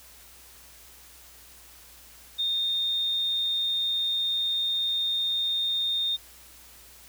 sine tone, 3658 Hz, A#7, 33 cents flat, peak -24 dBFS, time 2.38-6.17 s, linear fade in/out 20 ms, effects added 60 Hz sine -58 dBFS peak until 7.08 s + white hiss -51 dBFS RMS until 7.08 s

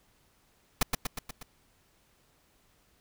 pink noise with echo, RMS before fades -23 dBFS, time 0.81-0.83 s, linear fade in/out 5 ms, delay 120 ms, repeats 5, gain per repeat -4 dB, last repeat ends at 1.43 s, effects pink hiss -67 dBFS RMS until 3 s

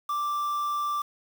triangle tone with quantisation, 1174.7 Hz, D6, in tune, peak -24 dBFS, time 0.09-1.02 s, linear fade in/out 5 ms, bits 7, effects none

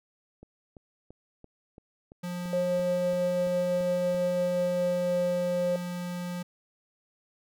click train, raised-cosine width 2 ms, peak -34 dBFS, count 12, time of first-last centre 0.43-4.146 s, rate 2.96 Hz
square tone, 177 Hz, F3, 23 cents sharp, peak -33 dBFS, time 2.23-6.43 s, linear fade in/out 10 ms
sine tone with pitch glide, 537 to 532.4 Hz, C5 to C5, +45 to +30 cents, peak -25 dBFS, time 2.53-5.76 s, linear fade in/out 2 ms, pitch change -15 cents, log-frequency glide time 4.29-5.43 s
effects none

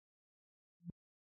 sine tone with exponential growth, 172.2 Hz, F3, 24 cents flat, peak -37 dBFS, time 0.8-0.9 s, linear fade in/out 2 ms, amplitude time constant 21 ms, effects high-pass 60 Hz 12 dB/octave

